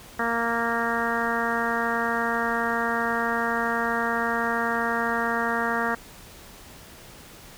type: harmonic tone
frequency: 232.2 Hz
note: A#3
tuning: 7 cents flat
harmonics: 1 / 2 / 3 / 4 / 5 / 6 / 7 / 8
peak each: -31 / -31 / -31 / -31 / -31 / -31 / -31 / -31 dBFS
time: 0.19-5.95 s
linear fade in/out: 5 ms
effects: pink hiss -46 dBFS RMS until 7.57 s

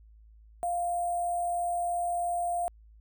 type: tone with sample-and-hold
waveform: sine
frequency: 698.5 Hz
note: F5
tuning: in tune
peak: -27 dBFS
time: 0.63-2.68 s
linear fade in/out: 0 ms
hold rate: 8820 Hz
effects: added 54 Hz sine -52 dBFS peak until 3 s

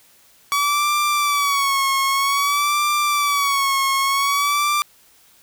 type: tone with vibrato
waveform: sawtooth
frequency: 1134 Hz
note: C#6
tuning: 39 cents sharp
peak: -13 dBFS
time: 0.52-4.82 s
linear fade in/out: 0 ms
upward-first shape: sine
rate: 0.52 Hz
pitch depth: 73 cents each way
effects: white hiss -53 dBFS RMS until 5.42 s

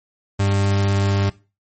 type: tone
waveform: 40% pulse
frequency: 99.1 Hz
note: G2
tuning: 19 cents sharp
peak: -15 dBFS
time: 0.39-1.3 s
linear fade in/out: 10 ms
effects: noise-tail reverb RT60 0.3 s tail -19 dB re dry + MP3 32 kbps

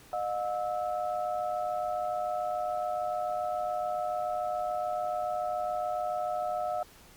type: tone cluster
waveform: sine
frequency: 613 / 720 / 1304 Hz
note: D#5 / F#5 / E6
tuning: -26 / -47 / -19 cents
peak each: -34 / -31 / -40 dBFS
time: 0.13-6.83 s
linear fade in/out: 2 ms
effects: pink hiss -55 dBFS RMS until 7.16 s + Opus 48 kbps

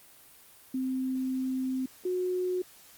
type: tone pair in turn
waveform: sine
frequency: 260 / 364.7 Hz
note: C4 / F#4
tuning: -11 / -25 cents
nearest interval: tritone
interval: 586 cents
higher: second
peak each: -28 / -27 dBFS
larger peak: second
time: 0.74-1.86 / 2.05-2.62 s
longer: first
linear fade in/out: 5 ms
effects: white hiss -55 dBFS RMS until 2.97 s + Opus 32 kbps

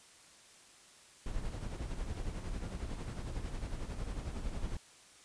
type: noise with tremolo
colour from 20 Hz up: brown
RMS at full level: -37 dBFS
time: 1.26-4.77 s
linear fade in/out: 2 ms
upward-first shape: sine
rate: 11 Hz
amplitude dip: 55%
effects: white hiss -59 dBFS RMS until 5.24 s + resampled to 22050 Hz

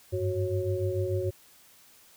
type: tone cluster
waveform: sine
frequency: 95.1 / 101.9 / 369.6 / 548 Hz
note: F#2 / G#2 / F#4 / C#5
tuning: +48 / -32 / -2 / -20 cents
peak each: -32 / -32 / -30 / -34 dBFS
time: 0.12-1.31 s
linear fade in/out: 20 ms
effects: white hiss -57 dBFS RMS until 2.16 s

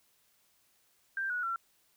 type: tone with pitch steps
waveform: sine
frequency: 1577 / 1462.9 / 1357.1 Hz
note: G6 / F#6 / E6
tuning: +10 / -20 / +50 cents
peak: -31 dBFS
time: 1.17-1.56 s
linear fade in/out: 2 ms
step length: 130 ms
effects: white hiss -70 dBFS RMS until 1.96 s

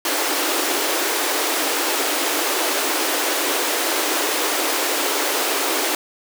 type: high-pass noise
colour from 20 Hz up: pink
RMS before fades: -21 dBFS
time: 0.05-5.95 s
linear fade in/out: 2 ms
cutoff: 280 Hz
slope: 96 dB/octave
effects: none

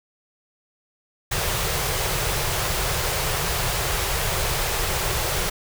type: band-stop noise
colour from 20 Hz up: pink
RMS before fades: -24 dBFS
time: 1.31-5.5 s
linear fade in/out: 10 ms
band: 170 to 360 Hz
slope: 48 dB/octave
effects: none

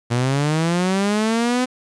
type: linear sweep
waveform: sawtooth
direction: up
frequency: 116.54 to 255.8 Hz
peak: -13 dBFS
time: 0.1-1.66 s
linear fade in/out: 20 ms
effects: resampled to 22050 Hz + 8-bit

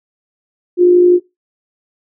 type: tone with amplitude modulation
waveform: sine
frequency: 355.6 Hz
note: F4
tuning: 31 cents sharp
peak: -3 dBFS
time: 0.77-1.2 s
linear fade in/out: 50 ms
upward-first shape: sine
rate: 52 Hz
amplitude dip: 35%
effects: noise-tail reverb RT60 0.2 s tail -20 dB re dry

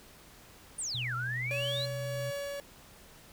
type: exponential two-way sweep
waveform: sine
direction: down then up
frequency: 9770 to 1318.5 to 4223 Hz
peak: -33 dBFS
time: 0.78-1.86 s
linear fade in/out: 10 ms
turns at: 1.15 s
type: tone with pitch glide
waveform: sine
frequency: 123.1 to 127.74 Hz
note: B2 to C3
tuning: -5 to -41 cents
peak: -36 dBFS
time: 0.94-2.31 s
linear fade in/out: 10 ms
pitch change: +64 cents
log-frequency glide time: 1.34-1.88 s
type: tone with tremolo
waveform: 45% pulse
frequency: 566 Hz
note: C#5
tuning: 36 cents sharp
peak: -34 dBFS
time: 1.51-2.6 s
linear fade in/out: 0 ms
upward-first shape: sine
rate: 1.6 Hz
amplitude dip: 25%
effects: pink hiss -55 dBFS RMS until 3.32 s

